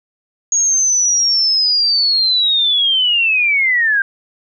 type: linear sweep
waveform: sine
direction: down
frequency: 6645 to 1570 Hz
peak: -11 dBFS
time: 0.52-4.02 s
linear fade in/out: 2 ms
effects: none